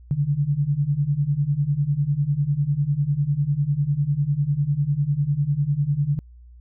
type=beating tone pair; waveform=sine; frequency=138.59 / 148.59 Hz; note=C#3 / D3; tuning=0 / +21 cents; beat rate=10 Hz; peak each=-23 / -21 dBFS; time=0.11-6.19 s; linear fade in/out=0 ms; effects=added 60 Hz sine -43 dBFS peak until 6.6 s